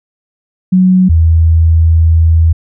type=tone pair in turn; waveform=sine; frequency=185 / 81.65 Hz; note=F#3 / E2; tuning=0 / -16 cents; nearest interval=octave + major second; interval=1416 cents; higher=first; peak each=-4 dBFS; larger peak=neither; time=0.72-1.09 / 1.09-2.53 s; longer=second; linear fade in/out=10 ms; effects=none